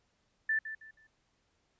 sine tone with echo, 1765 Hz, A6, 5 cents sharp, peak -27 dBFS, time 0.49-0.59 s, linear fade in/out 5 ms, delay 160 ms, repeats 3, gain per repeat -11 dB, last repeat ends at 1.07 s, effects pink hiss -75 dBFS RMS until 1.79 s + resampled to 16000 Hz

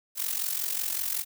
blue noise with amplitude modulation, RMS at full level -27 dBFS, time 0.15-1.25 s, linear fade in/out 50 ms, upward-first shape sine, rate 45.3 Hz, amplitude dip 75%, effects none

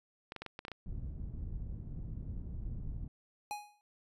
clicks, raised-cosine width 0.3 ms, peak -26 dBFS, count 8, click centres 0.321 / 0.363 / 0.42 / 0.463 / 0.591 / 0.651 / 0.682 / 0.717 s
pink low-pass noise, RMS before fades -41 dBFS, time 0.86-3.08 s, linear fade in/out 2 ms, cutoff 130 Hz, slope 12 dB/octave
square tone with exponential decay, 830.6 Hz, G#5, in tune, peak -35 dBFS, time 3.51-3.81 s, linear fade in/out 0 ms, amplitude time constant 64 ms
effects resampled to 32000 Hz

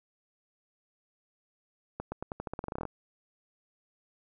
accelerating click train, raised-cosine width 1 ms, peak -21 dBFS, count 16, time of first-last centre 2-2.853 s, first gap 120 ms, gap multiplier 0.88, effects none

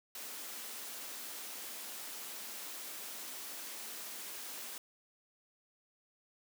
white high-pass noise, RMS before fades -45 dBFS, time 0.15-4.78 s, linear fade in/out 2 ms, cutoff 200 Hz, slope 48 dB/octave, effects none

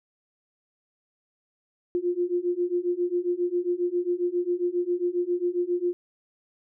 sine beating tone pair, 349.2 / 356.6 Hz, F4 / F4, 0 / +36 cents, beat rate 7.4 Hz, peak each -27 / -26 dBFS, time 1.95-5.93 s, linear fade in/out 0 ms, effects none

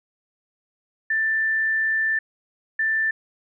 sine tone pair in turn, 1772 / 1772 Hz, A6 / A6, +12 / +12 cents, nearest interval unison, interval 0 cents, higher neither, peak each -19 dBFS, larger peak neither, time 1.1-2.19 / 2.79-3.11 s, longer first, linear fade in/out 5 ms, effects none

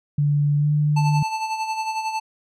sine tone with pitch glide, 145.7 to 148.93 Hz, D3 to D3, -13 to +25 cents, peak -16 dBFS, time 0.18-1.23 s, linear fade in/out 5 ms, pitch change +38 cents, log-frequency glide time 0.57-0.69 s
square tone with tremolo, 880 Hz, A5, in tune, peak -22 dBFS, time 0.96-2.2 s, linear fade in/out 10 ms, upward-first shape sine, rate 11 Hz, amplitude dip 55%
effects low-pass 7000 Hz 12 dB/octave

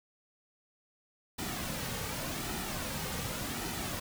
pink noise with flanger, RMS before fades -37 dBFS, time 1.38-4 s, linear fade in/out 10 ms, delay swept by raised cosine 1.8 to 3 ms, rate 0.87 Hz, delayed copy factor -0.5, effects none

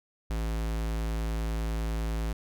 square tone, 55 Hz, A1, in tune, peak -29 dBFS, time 0.3-2.33 s, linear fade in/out 5 ms, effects none

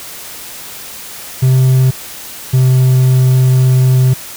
triangle tone pair in turn, 129.9 / 128.85 Hz, C3 / C3, -12 / -26 cents, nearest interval unison, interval 14 cents, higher first, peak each -4 dBFS, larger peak neither, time 1.42-1.91 / 2.53-4.14 s, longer second, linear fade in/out 10 ms, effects white hiss -29 dBFS RMS until 4.36 s

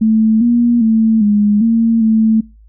sine tone with pitch steps, 219.9 / 238 / 222.4 / 207.3 / 228 / 220.8 Hz, A3 / A#3 / A3 / G#3 / A#3 / A3, -1 / +36 / +19 / -3 / -38 / +6 cents, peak -8 dBFS, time 0.01-2.41 s, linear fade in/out 10 ms, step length 400 ms, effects noise-tail reverb RT60 0.3 s tail -26 dB re dry + added 53 Hz sine -40 dBFS peak until 2.68 s

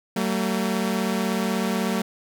sawtooth tone pair together, 190.35 / 226.6 Hz, F#3 / A#3, +49 / -49 cents, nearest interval minor third, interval 302 cents, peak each -21 dBFS, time 0.16-2.02 s, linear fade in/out 5 ms, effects none

